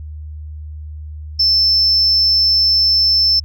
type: tone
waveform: sine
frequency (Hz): 5300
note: E8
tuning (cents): +9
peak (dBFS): -9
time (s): 1.39-3.4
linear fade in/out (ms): 10
effects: tanh soft clip ceiling -6 dBFS + added 76 Hz sine -27 dBFS peak until 3.44 s